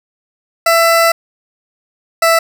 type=tone pair in turn; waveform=20% pulse; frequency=667 / 661.2 Hz; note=E5 / E5; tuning=+20 / +5 cents; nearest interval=unison; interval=15 cents; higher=first; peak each=-3 dBFS; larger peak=neither; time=0.66-1.12 / 2.22-2.39 s; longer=first; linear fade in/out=5 ms; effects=none

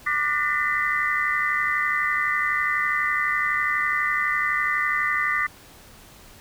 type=tone cluster; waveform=sine; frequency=1186 / 1457 / 1804 / 1945 / 2017 Hz; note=D6 / F#6 / A6 / B6 / B6; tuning=+17 / -27 / +43 / -27 / +36 cents; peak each=-26 / -33 / -26 / -30 / -25 dBFS; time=0.06-5.47 s; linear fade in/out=10 ms; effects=pink hiss -48 dBFS RMS until 6.4 s

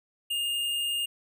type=tone with hard clipping; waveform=sine; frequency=2827 Hz; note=F7; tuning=20 cents sharp; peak=-28 dBFS; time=0.3-1.06 s; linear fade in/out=10 ms; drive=15 dB; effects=none

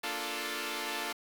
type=chord; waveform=5% pulse; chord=Bb major seventh; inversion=none; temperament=equal; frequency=233.1 / 293.7 / 349.2 / 440 Hz; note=Bb3 / D4 / F4 / A4; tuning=0 / 0 / 0 / 0 cents; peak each=-32 / -29 / -28 / -27 dBFS; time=0.03-1.13 s; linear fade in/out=10 ms; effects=9-bit

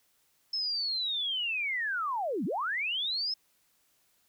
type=linear two-way sweep; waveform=sine; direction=down then up; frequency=5274 to 158.8 to 5274 Hz; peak=-29 dBFS; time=0.53-3.34 s; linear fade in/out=5 ms; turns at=2.45 s; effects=white hiss -70 dBFS RMS until 4.28 s

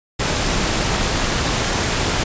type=noise with amplitude modulation; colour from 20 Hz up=pink; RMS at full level=-17 dBFS; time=0.19-2.24 s; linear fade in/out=10 ms; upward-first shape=sine; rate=238 Hz; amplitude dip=50%; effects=resampled to 16000 Hz

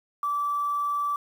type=tone with quantisation; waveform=sine; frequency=1160 Hz; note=D6; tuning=22 cents flat; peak=-24 dBFS; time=0.23-1.16 s; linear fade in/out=2 ms; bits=8; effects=none

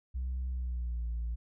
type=tone with pitch glide; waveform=sine; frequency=63.6 to 57.65 Hz; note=C2 to A#1; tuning=-48 to -19 cents; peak=-30 dBFS; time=0.14-1.36 s; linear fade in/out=20 ms; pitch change=-171 cents; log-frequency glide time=0.49-1.09 s; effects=tanh soft clip ceiling -30 dBFS

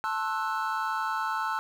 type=chord; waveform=triangle; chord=F# half-diminished seventh; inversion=first; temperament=equal with one note detuned; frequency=880 / 1069.1 / 1318.5 / 1480 Hz; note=A5 / C6 / E6 / F#6; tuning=0 / +37 / 0 / 0 cents; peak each=-30 / -33 / -30 / -33 dBFS; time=0.04-1.59 s; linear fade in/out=0 ms; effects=9-bit

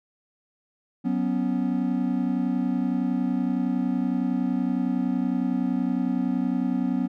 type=chord; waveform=triangle; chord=F# suspended fourth; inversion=none; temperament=just; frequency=185 / 246.7 / 277.5 Hz; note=F#3 / B3 / C#4; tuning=0 / -2 / +2 cents; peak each=-26 / -23 / -26 dBFS; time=1.04-7.08 s; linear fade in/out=20 ms; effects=none

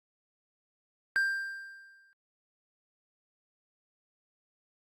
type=tone with exponential decay; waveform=triangle; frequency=1585 Hz; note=G6; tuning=19 cents sharp; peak=-21 dBFS; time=1.16-2.13 s; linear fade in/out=0 ms; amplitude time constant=210 ms; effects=Opus 48 kbps

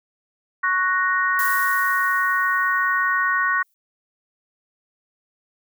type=chord; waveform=sine; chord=F# major; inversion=second; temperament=equal; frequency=1108.7 / 1480 / 1864.7 Hz; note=C#6 / F#6 / A#6; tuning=0 / 0 / 0 cents; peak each=-22 dBFS; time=0.63-3.63 s; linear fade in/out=10 ms
type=noise with exponential decay; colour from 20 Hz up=violet; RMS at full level=-27 dBFS; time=1.39-3.74 s; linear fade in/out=0 ms; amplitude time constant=510 ms
effects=none

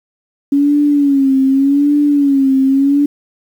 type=tone with vibrato; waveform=sine; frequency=279.1 Hz; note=C#4; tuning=12 cents sharp; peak=-8 dBFS; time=0.52-3.06 s; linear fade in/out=5 ms; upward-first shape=sine; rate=0.85 Hz; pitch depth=81 cents each way; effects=7-bit

